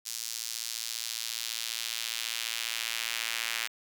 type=tone with high-pass filter sweep; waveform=sawtooth; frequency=114.7 Hz; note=A#2; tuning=28 cents flat; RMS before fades=-35 dBFS; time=0.05-3.68 s; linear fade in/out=20 ms; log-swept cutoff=5500 to 2200 Hz; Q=1.3; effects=none